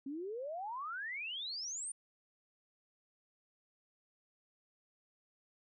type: exponential sweep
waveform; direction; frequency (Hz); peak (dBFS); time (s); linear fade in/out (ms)
sine; up; 263.4 to 9340; -39; 0.06-1.92; 5
effects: none